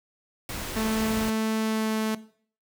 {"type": "noise", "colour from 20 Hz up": "pink", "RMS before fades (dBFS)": -34, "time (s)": [0.49, 1.3], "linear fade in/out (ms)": 2}
{"type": "tone with pitch glide", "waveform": "sawtooth", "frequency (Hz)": [220, 218.5], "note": ["A3", "A3"], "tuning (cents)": [0, -12], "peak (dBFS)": -21, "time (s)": [0.76, 2.15], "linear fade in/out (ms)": 5, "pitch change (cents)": -12, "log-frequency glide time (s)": [1.57, 1.99]}
{"effects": ["noise-tail reverb RT60 0.5 s tail -17 dB re dry"]}